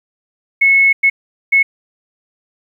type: tone bursts at uneven times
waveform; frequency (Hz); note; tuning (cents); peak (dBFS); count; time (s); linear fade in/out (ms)
sine; 2192; C#7; -20; -7; 3; 0.61-0.93 / 1.03-1.1 / 1.52-1.63; 10
effects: 8-bit